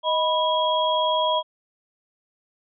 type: tone cluster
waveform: sine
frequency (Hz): 627 / 984 / 3290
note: D#5 / B5 / G#7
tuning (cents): +13 / -7 / -17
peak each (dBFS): -23 / -22 / -26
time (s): 0.03-1.43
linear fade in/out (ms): 50
effects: none